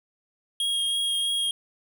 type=tone with vibrato; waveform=square; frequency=3264 Hz; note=G#7; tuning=31 cents flat; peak=-24 dBFS; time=0.6-1.51 s; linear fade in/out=2 ms; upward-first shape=triangle; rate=3.1 Hz; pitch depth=14 cents each way; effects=none